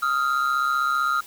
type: ring-modulated tone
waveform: triangle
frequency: 1318.5 Hz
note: E6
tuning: in tune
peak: -15 dBFS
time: 0.02-1.21 s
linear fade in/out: 10 ms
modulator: 67.8 Hz
effects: white hiss -45 dBFS RMS until 1.26 s